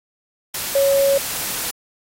sine tone in noise, 553 Hz, C#5, 4 cents flat, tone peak -13 dBFS, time 0.75-1.18 s, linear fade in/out 5 ms, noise white, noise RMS -25 dBFS, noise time 0.54-1.71 s, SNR +9 dB, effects AAC 48 kbps

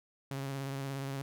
sawtooth tone with vibrato, 136.8 Hz, C#3, 23 cents flat, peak -32 dBFS, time 0.31-1.22 s, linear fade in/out 2 ms, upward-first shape sine, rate 17 Hz, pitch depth 30 cents each way, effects none

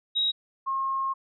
sine tone pair in turn, 3812 / 1075 Hz, A#7 / C6, +38 / +47 cents, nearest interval octave + minor seventh, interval 2191 cents, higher first, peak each -22 / -25 dBFS, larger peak first, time 0.15-0.32 / 0.66-1.14 s, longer second, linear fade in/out 20 ms, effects none

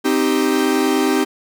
45% pulse chord, C minor, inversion none, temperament equal, 261.6 / 311.1 / 392 Hz, C4 / Eb4 / G4, 0 / 0 / 0 cents, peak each -19 dBFS, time 0.04-1.25 s, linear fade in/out 20 ms, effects none

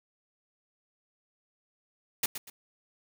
white noise with echo, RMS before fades -27 dBFS, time 2.23-2.26 s, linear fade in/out 5 ms, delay 120 ms, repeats 2, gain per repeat -10 dB, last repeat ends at 2.5 s, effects none

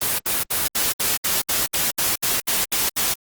white noise bursts, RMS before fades -21 dBFS, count 13, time 0.01-3.142 s, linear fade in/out 10 ms, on 180 ms, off 66 ms, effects Opus 24 kbps

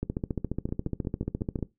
two click trains, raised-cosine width 3 ms, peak -16 / -24 dBFS, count 24 / 6, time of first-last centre 0.03-1.627 / 0.69-1.589 s, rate 14.4 / 5.56 Hz, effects noise-tail reverb RT60 0.2 s tail -19 dB re dry

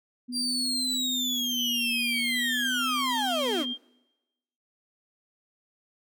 sine tone with vibrato, 245.9 Hz, B3, 7 cents flat, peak -33 dBFS, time 0.28-3.74 s, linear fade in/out 20 ms, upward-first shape sine, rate 0.44 Hz, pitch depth 62 cents each way
35% pulse linear sweep, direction down, 4785 to 236.2 Hz, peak -25 dBFS, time 0.32-3.66 s, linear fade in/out 50 ms
sine tone, 3195 Hz, G7, 32 cents sharp, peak -30 dBFS, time 1.55-3.78 s, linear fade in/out 50 ms
effects noise-tail reverb RT60 1.0 s tail -23 dB re dry

